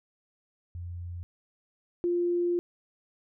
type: tone pair in turn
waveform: sine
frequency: 87.31 / 349.2 Hz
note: F2 / F4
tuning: 0 / 0 cents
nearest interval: 2 octaves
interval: 2400 cents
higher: second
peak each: -35 / -24 dBFS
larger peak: second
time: 0.75-1.23 / 2.04-2.59 s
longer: second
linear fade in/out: 0 ms
effects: none